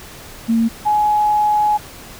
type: tone pair in turn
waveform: sine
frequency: 228 / 841.2 Hz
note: A#3 / G#5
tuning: -38 / +22 cents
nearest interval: octave + major seventh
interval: 2260 cents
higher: second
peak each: -12 dBFS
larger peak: neither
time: 0.48-0.69 / 0.85-1.78 s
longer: second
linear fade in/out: 20 ms
effects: pink hiss -37 dBFS RMS until 2.19 s